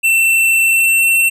square tone with pitch glide, 2687 to 2704 Hz, E7 to E7, +33 to +43 cents, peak -10 dBFS, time 0.03-1.3 s, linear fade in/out 20 ms, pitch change +10 cents, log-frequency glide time 0.65-1.03 s, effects none

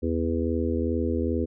harmonic tone with a mistuned harmonic, 82.41 Hz, E2, in tune, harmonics 1 / 3 / 4 / 5 / 6, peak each -28 / -28 / -30 / -31 / -32 dBFS, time 0.02-1.46 s, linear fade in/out 20 ms, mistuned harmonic 1, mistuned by -35 cents, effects none

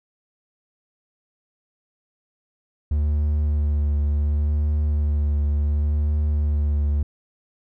triangle tone with vibrato, 73.9 Hz, D2, 11 cents sharp, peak -16 dBFS, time 2.91-7.03 s, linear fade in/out 5 ms, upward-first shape triangle, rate 0.69 Hz, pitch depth 27 cents each way, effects none

